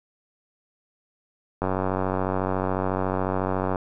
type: click train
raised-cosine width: 1 ms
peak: -11 dBFS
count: 202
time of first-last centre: 1.62-3.758 s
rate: 94 Hz
effects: none